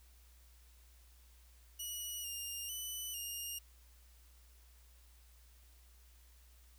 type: tone with pitch steps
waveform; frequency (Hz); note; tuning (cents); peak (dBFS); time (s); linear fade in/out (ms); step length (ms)
10% pulse; 2922 / 2816 / 2990 / 2833; F#7 / F7 / F#7 / F7; -22 / +14 / +17 / +24; -33; 1.79-3.59; 10; 450
effects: added 60 Hz sine -60 dBFS peak until 6.78 s + white hiss -68 dBFS RMS until 6.78 s